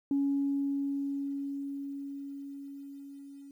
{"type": "tone with level ramp", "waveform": "sine", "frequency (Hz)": 279.2, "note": "C#4", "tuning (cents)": 13, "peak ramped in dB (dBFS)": [-24, -46], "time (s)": [0.11, 3.51], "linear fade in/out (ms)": 2, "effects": ["tanh soft clip ceiling -21 dBFS", "11-bit"]}